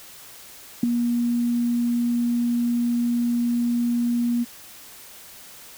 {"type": "tone with ADSR envelope", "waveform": "sine", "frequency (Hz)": 238.6, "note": "A#3", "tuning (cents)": 41, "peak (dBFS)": -11, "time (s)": [0.83, 4.45], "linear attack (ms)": 5, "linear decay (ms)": 7, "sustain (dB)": -8, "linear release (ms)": 27, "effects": ["tanh soft clip ceiling -8 dBFS", "white hiss -44 dBFS RMS until 5.77 s"]}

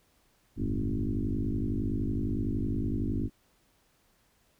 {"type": "tone with frequency modulation", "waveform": "sine", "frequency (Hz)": 108.1, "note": "A2", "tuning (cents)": -30, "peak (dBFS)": -27, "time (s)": [0.56, 3.3], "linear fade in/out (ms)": 50, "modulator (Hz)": 50.8, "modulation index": 4.2, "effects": ["pink hiss -68 dBFS RMS until 4.59 s"]}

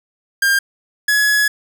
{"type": "tone pair in turn", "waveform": "45% pulse", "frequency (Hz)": [1602, 1689.6], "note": ["G6", "G#6"], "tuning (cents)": [37, 29], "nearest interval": "minor second", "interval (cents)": 92, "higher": "second", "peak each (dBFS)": -12, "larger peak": "neither", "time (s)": [[0.42, 0.59], [1.08, 1.48]], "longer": "second", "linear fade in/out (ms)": 5, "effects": []}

